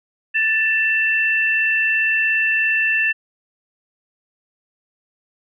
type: tone pair together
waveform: sine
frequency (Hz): 1761.8 / 2679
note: A6 / E7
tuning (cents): +2 / +27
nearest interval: perfect fifth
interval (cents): 725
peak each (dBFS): -18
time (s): 0.34-3.13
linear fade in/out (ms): 20
effects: none